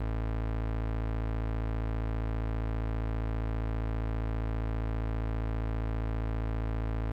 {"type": "tone", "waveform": "30% pulse", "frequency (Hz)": 55, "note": "A1", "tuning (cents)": 0, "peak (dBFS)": -27, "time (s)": [0, 7.12], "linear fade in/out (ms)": 5, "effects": ["low-pass 2000 Hz 12 dB/octave", "10-bit"]}